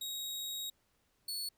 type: tone pair in turn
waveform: sawtooth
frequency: 3789 / 4414 Hz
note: A#7 / C#8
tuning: +27 / -8 cents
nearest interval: minor third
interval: 265 cents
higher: second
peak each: -35 / -34 dBFS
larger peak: second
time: 0.01-0.7 / 1.28-1.49 s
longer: first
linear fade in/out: 5 ms
effects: pink hiss -75 dBFS RMS until 1.57 s